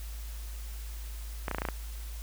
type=clicks; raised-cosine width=0.5 ms; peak=-16 dBFS; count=7; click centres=1.482 / 1.513 / 1.547 / 1.584 / 1.619 / 1.652 / 1.687 s; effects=added 54 Hz sine -37 dBFS peak until 2.22 s + white hiss -50 dBFS RMS until 2.22 s